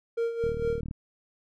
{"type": "tone with tremolo", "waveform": "triangle", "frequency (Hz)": 463.5, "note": "A#4", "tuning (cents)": -10, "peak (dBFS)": -22, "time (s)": [0.17, 0.81], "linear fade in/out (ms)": 10, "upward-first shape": "sine", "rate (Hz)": 4.4, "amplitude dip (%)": 65}
{"type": "click train", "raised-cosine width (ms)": 5, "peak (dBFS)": -24, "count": 19, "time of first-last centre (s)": [0.44, 0.911], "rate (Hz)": 38.2}
{"effects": []}